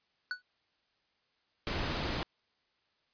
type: tone with exponential decay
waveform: square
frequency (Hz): 1480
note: F#6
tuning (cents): 0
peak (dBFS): -30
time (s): 0.31-0.42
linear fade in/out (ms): 1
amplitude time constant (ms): 23
type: noise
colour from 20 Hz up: pink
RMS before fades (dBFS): -34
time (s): 1.67-2.23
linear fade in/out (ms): 0
effects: white hiss -75 dBFS RMS until 3.13 s + resampled to 11025 Hz